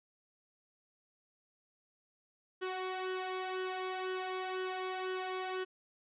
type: tone with flanger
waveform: sawtooth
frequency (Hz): 372.5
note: F#4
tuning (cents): +12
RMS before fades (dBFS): -38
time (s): 2.61-5.65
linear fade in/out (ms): 20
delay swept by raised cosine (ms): 0.63 to 1.83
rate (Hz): 2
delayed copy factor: +0.6
effects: resampled to 8000 Hz